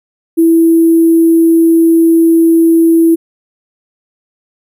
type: tone with sample-and-hold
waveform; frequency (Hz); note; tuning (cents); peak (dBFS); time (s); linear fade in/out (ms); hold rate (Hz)
sine; 329.9; E4; +1; -4; 0.37-3.16; 20; 11025
effects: none